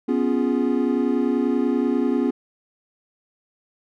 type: chord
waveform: triangle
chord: C# dominant seventh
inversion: third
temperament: equal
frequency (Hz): 246.9 / 277.2 / 349.2 / 415.3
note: B3 / C#4 / E#4 / G#4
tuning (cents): 0 / 0 / 0 / 0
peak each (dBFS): -20 / -21 / -24 / -25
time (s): 0.08-2.31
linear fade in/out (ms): 10
effects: none